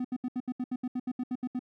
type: tone bursts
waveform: triangle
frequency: 250.6 Hz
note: B3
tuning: 25 cents sharp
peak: -27 dBFS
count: 14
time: 0-1.593 s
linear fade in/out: 5 ms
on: 46 ms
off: 73 ms
effects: none